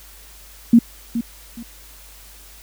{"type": "tone with echo", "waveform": "sine", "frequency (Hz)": 233.1, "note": "A#3", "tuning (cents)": 0, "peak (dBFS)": -6, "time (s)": [0.73, 0.79], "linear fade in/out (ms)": 5, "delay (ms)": 420, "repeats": 2, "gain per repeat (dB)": -12, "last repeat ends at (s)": 1.63, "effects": ["added 50 Hz sine -45 dBFS peak until 2.62 s", "white hiss -45 dBFS RMS until 2.62 s"]}